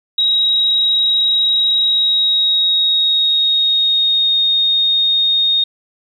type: tone with pitch glide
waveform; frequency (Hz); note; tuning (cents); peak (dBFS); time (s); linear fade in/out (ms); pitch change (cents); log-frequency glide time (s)
sine; 3818 to 3705; A#7 to A#7; +41 to -11; -11; 0.18-5.64; 5; -52; 1.82-4.37
effects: 8-bit